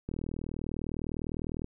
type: click train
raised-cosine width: 3 ms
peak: -22 dBFS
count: 63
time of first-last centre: 0.09-1.644 s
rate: 39.9 Hz
effects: none